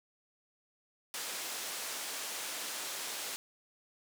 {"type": "band-pass noise", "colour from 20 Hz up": "white", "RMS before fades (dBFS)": -40, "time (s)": [1.14, 3.36], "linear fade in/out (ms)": 0, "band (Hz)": [320, 9600], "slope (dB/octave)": 12, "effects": []}